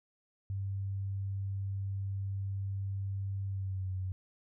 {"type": "tone with pitch glide", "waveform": "sine", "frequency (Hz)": [97.9, 93.53], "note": ["G2", "F#2"], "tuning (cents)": [-2, 19], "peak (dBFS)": -33, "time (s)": [0.5, 4.12], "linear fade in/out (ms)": 0, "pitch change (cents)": -79, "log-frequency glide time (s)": [3.47, 3.91], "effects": []}